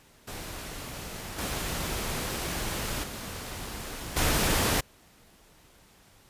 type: noise with level steps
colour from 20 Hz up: pink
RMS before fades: -39 / -32 / -38 / -25 dBFS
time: 0.27-4.81 s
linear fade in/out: 10 ms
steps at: 1.38 / 3.03 / 4.16 s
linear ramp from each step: 10 ms
effects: pink hiss -58 dBFS RMS until 6.29 s + resampled to 32000 Hz